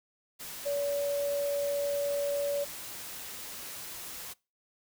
sine tone in noise, 570 Hz, C#5, 48 cents sharp, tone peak -28 dBFS, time 0.65-2.65 s, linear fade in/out 20 ms, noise white, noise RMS -42 dBFS, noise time 0.39-4.34 s, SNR +11 dB, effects noise-tail reverb RT60 0.3 s tail -24 dB re dry

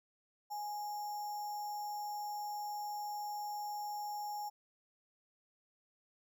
sine tone with sample-and-hold, 833 Hz, G#5, 5 cents sharp, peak -38 dBFS, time 0.5-4.5 s, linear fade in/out 20 ms, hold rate 6300 Hz, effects none

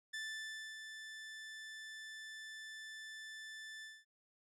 sawtooth tone with ADSR envelope, 1760 Hz, A6, in tune, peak -37 dBFS, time 0.13-4.05 s, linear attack 12 ms, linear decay 620 ms, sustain -7 dB, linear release 220 ms, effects low-pass 8000 Hz 12 dB/octave

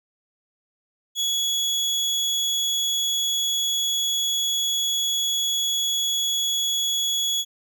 30% pulse tone, 3370 Hz, G#7, 25 cents sharp, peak -19 dBFS, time 1.15-7.45 s, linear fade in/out 50 ms, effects none

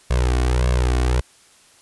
sawtooth tone with flanger, 61.74 Hz, B1, in tune, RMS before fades -18 dBFS, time 0.1-1.21 s, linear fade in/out 10 ms, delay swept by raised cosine 1.8 to 2.74 ms, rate 1.7 Hz, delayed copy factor +1, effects white hiss -52 dBFS RMS until 1.81 s + resampled to 24000 Hz

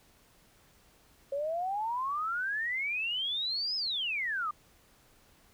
sine exponential two-way sweep, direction up then down, 544 to 5210 to 1178 Hz, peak -30 dBFS, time 1.32-4.51 s, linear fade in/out 5 ms, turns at 3.76 s, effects pink hiss -63 dBFS RMS until 5.53 s

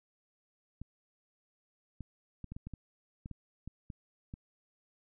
clicks, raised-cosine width 5 ms, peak -30 dBFS, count 12, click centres 0.816 / 2.007 / 2.443 / 2.52 / 2.565 / 2.67 / 2.737 / 3.259 / 3.313 / 3.676 / 3.902 / 4.339 s, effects none

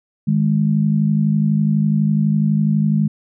sine tone pair together, 155.56 / 207.6 Hz, D#3 / G#3, 0 / 0 cents, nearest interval perfect fourth, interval 500 cents, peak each -16 dBFS, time 0.27-3.08 s, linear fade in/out 10 ms, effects none

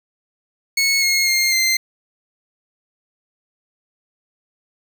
20% pulse tone with pitch steps, 2198 / 2159 / 2121 / 2083 Hz, C#7 / C#7 / C7 / C7, -15 / -46 / +23 / -8 cents, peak -10 dBFS, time 0.77-1.77 s, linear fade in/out 5 ms, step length 250 ms, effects none

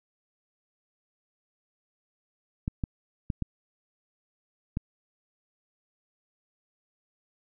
clicks, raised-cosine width 5 ms, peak -16 dBFS, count 5, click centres 2.679 / 2.838 / 3.302 / 3.423 / 4.771 s, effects none

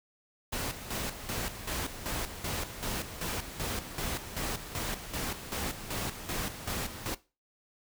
pink noise with tremolo, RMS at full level -34 dBFS, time 0.52-7.15 s, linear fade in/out 10 ms, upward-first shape square, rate 2.6 Hz, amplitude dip 65%, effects noise-tail reverb RT60 0.3 s tail -19 dB re dry

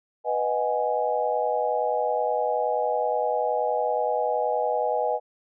sine chord, G# minor seventh, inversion first, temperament equal, 493.9 / 622.3 / 740 / 830.6 Hz, B4 / D#5 / F#5 / G#5, 0 / 0 / 0 / 0 cents, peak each -27 / -27 / -30 / -27 dBFS, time 0.24-5.2 s, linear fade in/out 50 ms, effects none

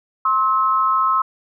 sine tone pair together, 1059.1 / 1293 Hz, C6 / E6, +21 / -34 cents, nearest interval minor third, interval 345 cents, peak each -17 dBFS, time 0.25-1.22 s, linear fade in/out 5 ms, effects none

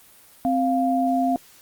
sine tone pair together, 261.6 / 698.4 Hz, C4 / F5, 0 / 0 cents, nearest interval octave + perfect fourth, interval 1700 cents, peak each -21 dBFS, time 0.45-1.36 s, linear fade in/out 0 ms, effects white hiss -51 dBFS RMS until 1.61 s + Opus 32 kbps

